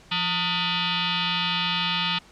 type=tone with frequency modulation; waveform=sine; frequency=172.6 Hz; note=F3; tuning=20 cents flat; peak=-22 dBFS; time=0.11-2.19 s; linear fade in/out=10 ms; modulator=538 Hz; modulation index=7; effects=pink hiss -52 dBFS RMS until 2.31 s + low-pass 7000 Hz 12 dB/octave